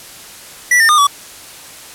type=tone with pitch steps; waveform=square; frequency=1958 / 1810 / 1216 / 1142 Hz; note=B6 / A6 / D#6 / D6; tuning=-15 / +48 / -40 / -49 cents; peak=-8 dBFS; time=0.71-1.07 s; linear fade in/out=5 ms; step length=90 ms; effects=white hiss -35 dBFS RMS until 1.94 s + low-pass 12000 Hz 12 dB/octave